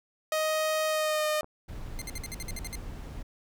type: tone with pitch glide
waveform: sawtooth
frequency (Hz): 625 to 611.1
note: D#5 to D#5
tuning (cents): +8 to -31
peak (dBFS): -22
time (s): 0.32-1.41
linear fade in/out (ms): 2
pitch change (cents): -39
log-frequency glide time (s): 0.87-1.26
type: clicks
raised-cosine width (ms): 1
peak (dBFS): -32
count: 2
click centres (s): 1.432 / 1.444
type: noise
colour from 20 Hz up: brown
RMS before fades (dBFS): -39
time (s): 1.68-3.23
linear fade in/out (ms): 10
type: tone bursts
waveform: 10% pulse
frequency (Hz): 2093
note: C7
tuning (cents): 0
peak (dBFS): -27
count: 10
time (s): 1.99-2.754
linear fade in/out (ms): 0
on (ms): 26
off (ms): 56
effects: none